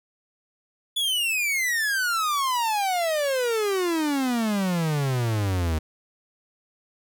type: exponential sweep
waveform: 45% pulse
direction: down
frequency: 3468 to 76.6 Hz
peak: -22 dBFS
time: 0.96-5.79 s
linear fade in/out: 10 ms
effects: none